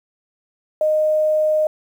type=tone; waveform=sine; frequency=617 Hz; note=D#5; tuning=15 cents flat; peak=-14 dBFS; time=0.81-1.67 s; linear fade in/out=2 ms; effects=8-bit